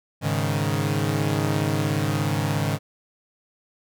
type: chord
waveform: sawtooth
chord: Ab suspended fourth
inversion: none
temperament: equal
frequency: 103.83 / 138.59 / 155.56 Hz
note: Ab2 / Db3 / Eb3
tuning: 0 / 0 / 0 cents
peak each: -22 dBFS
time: 0.21-2.79 s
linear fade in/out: 50 ms
effects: none